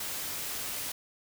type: noise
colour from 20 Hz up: white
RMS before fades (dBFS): -36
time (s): 0-0.92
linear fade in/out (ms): 5
effects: none